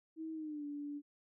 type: tone with pitch glide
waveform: sine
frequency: 320 to 290.1 Hz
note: D#4 to D4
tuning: +49 to -21 cents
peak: -40 dBFS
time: 0.16-1.02 s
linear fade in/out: 50 ms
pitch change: -170 cents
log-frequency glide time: 0.33-0.65 s
effects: none